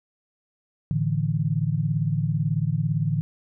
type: chord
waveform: sine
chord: A suspended fourth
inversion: none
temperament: equal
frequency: 110 / 146.83 / 164.81 Hz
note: A2 / D3 / E3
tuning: 0 / 0 / 0 cents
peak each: -27 / -24 / -26 dBFS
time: 0.91-3.21 s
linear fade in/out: 0 ms
effects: none